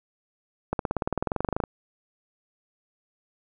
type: accelerating click train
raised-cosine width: 1 ms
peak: -11 dBFS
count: 20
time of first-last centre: 0.73-1.638 s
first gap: 62 ms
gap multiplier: 0.97
effects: none